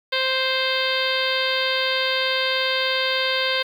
harmonic tone, 523.3 Hz, C5, in tune, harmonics 1 / 2 / 3 / 4 / 5 / 6 / 7 / 8 / 9, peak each -26 / -30 / -27 / -28 / -30 / -28 / -27 / -32 / -32 dBFS, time 0.12-3.63 s, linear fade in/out 10 ms, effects 8-bit

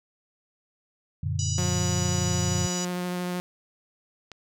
sine chord, Gb augmented, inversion none, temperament equal, 92.5 / 116.54 / 146.83 Hz, Gb2 / Bb2 / D3, 0 / 0 / 0 cents, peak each -28 / -31 / -30 dBFS, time 1.23-2.67 s, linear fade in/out 5 ms
harmonic tone, 977 Hz, B5, 19 cents flat, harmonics 3 / 4 / 5 / 6 / 7 / 8, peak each -41 / -43 / -38 / -34 / -34 / -45 dBFS, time 1.39-2.85 s, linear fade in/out 2 ms
sawtooth tone with vibrato, 178.9 Hz, F3, 42 cents sharp, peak -24 dBFS, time 1.58-3.4 s, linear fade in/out 0 ms, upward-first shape triangle, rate 13 Hz, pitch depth 11 cents each way
click, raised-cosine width 0.2 ms, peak -24 dBFS, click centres 4.317 s
effects none

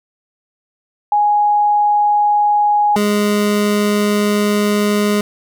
sine / 25% pulse tone pair in turn, 830.6 / 207.2 Hz, G#5 / G#3, 0 / -4 cents, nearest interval 2 octaves, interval 2404 cents, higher first, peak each -10 / -9 dBFS, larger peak second, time 1.12-2.96 / 2.96-5.21 s, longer second, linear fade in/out 2 ms, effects none

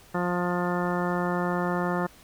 harmonic tone, 177 Hz, F3, 23 cents sharp, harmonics 1 / 2 / 3 / 4 / 5 / 6 / 7 / 8 / 10, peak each -28 / -31 / -33 / -34 / -35 / -36 / -36 / -37 / -38 dBFS, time 0.14-2.07 s, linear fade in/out 10 ms, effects pink hiss -53 dBFS RMS until 2.23 s

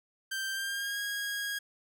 sawtooth tone with pitch glide, 1568 to 1640.3 Hz, G6 to G#6, 0 to -22 cents, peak -29 dBFS, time 0.31-1.59 s, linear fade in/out 10 ms, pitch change +78 cents, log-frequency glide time 0.49-0.99 s, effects 11-bit

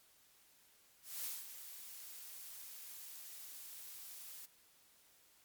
blue noise with ADSR envelope, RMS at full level -41 dBFS, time 1.02-4.46 s, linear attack 220 ms, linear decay 200 ms, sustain -10 dB, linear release 11 ms, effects white hiss -68 dBFS RMS until 5.44 s + MP3 96 kbps

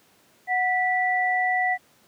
sine tone pair together, 736 / 1965 Hz, F#5 / B6, -9 / -9 cents, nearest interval octave + perfect fourth, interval 1700 cents, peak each -23 dBFS, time 0.47-1.78 s, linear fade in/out 50 ms, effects pink hiss -59 dBFS RMS until 2.07 s + high-pass 150 Hz 12 dB/octave

